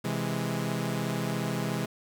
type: chord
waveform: sawtooth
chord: C augmented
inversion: none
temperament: equal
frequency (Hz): 130.81 / 164.81 / 207.7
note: C3 / E3 / G#3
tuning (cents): 0 / 0 / 0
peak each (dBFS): -29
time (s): 0.04-1.86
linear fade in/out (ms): 10
effects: 9-bit